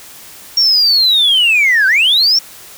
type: linear two-way sweep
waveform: sine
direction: down then up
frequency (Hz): 5588 to 1500 to 5588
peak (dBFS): -6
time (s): 0.57-2.39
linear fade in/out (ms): 5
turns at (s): 1.87
effects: tanh soft clip ceiling -5 dBFS + white hiss -36 dBFS RMS until 2.77 s